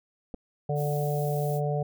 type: clicks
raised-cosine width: 2 ms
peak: -25 dBFS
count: 2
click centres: 0.341 / 0.345 s
type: harmonic tone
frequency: 146.83 Hz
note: D3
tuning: in tune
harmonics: 1 / 3 / 4 / 5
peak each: -27 / -32 / -33 / -34 dBFS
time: 0.69-1.83 s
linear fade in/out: 5 ms
type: noise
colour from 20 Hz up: violet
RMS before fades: -43 dBFS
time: 0.75-1.61 s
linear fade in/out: 50 ms
effects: none